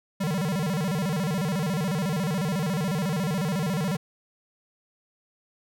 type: tone with vibrato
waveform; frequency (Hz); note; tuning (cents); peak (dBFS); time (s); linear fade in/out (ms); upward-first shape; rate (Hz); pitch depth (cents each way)
square; 172.3; F3; -23; -25; 0.2-3.97; 10; square; 14; 220
effects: none